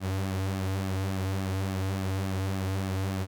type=tone with flanger; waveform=sawtooth; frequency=95.7 Hz; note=G2; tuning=41 cents flat; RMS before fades=-30 dBFS; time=0-3.27 s; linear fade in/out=50 ms; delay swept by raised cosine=2 to 5.4 ms; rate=3.5 Hz; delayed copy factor=-0.6; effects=none